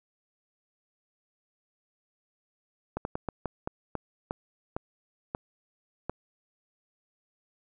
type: slowing click train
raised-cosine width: 1 ms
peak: -17 dBFS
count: 11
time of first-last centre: 2.97-6.096 s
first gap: 81 ms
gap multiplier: 1.28
effects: none

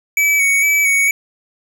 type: tone with vibrato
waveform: square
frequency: 2265 Hz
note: C#7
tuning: 37 cents sharp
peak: -12 dBFS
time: 0.17-1.11 s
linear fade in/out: 2 ms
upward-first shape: square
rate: 2.2 Hz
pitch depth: 25 cents each way
effects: none

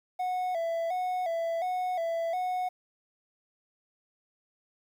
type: tone with vibrato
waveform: triangle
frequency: 698.5 Hz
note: F5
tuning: in tune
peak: -26 dBFS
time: 0.19-2.69 s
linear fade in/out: 10 ms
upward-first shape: square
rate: 1.4 Hz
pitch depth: 83 cents each way
effects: 10-bit

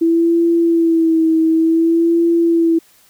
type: tone with vibrato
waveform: sine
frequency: 329.6 Hz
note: E4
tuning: in tune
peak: -10 dBFS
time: 0.01-2.79 s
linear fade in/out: 10 ms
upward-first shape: sine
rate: 0.55 Hz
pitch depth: 41 cents each way
effects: white hiss -51 dBFS RMS until 3.09 s

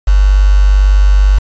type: tone with quantisation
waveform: sine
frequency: 49 Hz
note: G1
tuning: in tune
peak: -4 dBFS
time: 0.07-1.39 s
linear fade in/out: 10 ms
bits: 4
effects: resampled to 16000 Hz

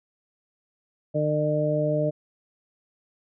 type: harmonic tone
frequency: 151.1 Hz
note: D3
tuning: 50 cents sharp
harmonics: 1 / 2 / 3 / 4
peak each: -26 / -30 / -30 / -24 dBFS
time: 1.14-2.11 s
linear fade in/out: 20 ms
effects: none

